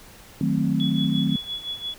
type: chord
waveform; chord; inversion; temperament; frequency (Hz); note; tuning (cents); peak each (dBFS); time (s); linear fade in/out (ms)
sine; D# diminished seventh; none; equal; 155.56 / 185 / 220 / 261.6; D#3 / F#3 / A3 / C4; 0 / 0 / 0 / 0; -25; 0.41-1.36; 2
type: tone with tremolo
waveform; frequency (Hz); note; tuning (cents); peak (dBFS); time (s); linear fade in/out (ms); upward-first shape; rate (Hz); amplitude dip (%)
sine; 3390; G#7; +35; -26; 0.8-1.94; 0; sine; 5.8; 75
effects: pink hiss -47 dBFS RMS until 1.98 s